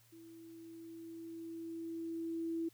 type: tone with level ramp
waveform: sine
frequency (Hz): 330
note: E4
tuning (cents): +2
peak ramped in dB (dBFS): -53 to -34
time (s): 0.12-2.69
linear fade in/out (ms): 10
effects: added 115 Hz sine -68 dBFS peak until 2.73 s + white hiss -68 dBFS RMS until 2.73 s